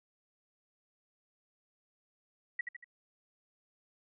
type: tone with echo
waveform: sine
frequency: 1931 Hz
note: B6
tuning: 39 cents flat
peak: -30 dBFS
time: 2.59-2.61 s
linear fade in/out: 5 ms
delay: 78 ms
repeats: 3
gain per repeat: -6 dB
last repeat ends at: 2.844 s
effects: none